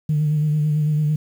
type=tone with vibrato; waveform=sine; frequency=151.3 Hz; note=D#3; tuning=48 cents flat; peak=-15 dBFS; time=0.09-1.16 s; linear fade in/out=5 ms; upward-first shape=sine; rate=9 Hz; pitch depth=34 cents each way; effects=tanh soft clip ceiling -12 dBFS + 8-bit